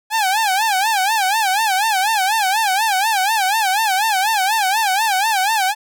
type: tone with vibrato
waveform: sawtooth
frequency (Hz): 820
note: G#5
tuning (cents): -22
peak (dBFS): -11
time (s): 0.1-5.75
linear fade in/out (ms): 50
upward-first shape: sine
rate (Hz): 4.1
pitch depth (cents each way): 170
effects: none